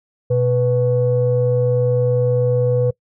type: tone pair together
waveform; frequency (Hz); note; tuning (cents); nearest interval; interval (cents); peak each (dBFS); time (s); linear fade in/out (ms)
sine; 123.47 / 493.9; B2 / B4; 0 / 0; 2 octaves; 2400; -16 / -15; 0.3-2.91; 10
effects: noise-tail reverb RT60 0.1 s tail -24 dB re dry + tanh soft clip ceiling -7 dBFS